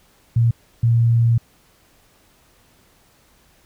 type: tone bursts at uneven times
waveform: sine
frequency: 116.54 Hz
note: A#2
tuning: in tune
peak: -12 dBFS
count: 2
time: 0.36-0.51 / 0.83-1.38 s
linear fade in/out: 5 ms
effects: pink hiss -56 dBFS RMS until 3.65 s